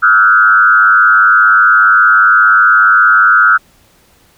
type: tone with frequency modulation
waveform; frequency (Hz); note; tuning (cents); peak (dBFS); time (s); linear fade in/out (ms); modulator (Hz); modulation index
sine; 1404; F6; +9; -4; 0.02-3.58; 20; 105; 1.2
effects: pink hiss -49 dBFS RMS until 4.37 s